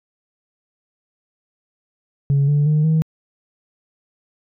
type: tone with pitch steps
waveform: sine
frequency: 140 / 145.95 / 152.14 / 158.6 Hz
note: C#3 / D3 / D#3 / D#3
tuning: +18 / -10 / -39 / +33 cents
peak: -11 dBFS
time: 2.3-3.02 s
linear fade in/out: 0 ms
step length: 180 ms
effects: tanh soft clip ceiling -11 dBFS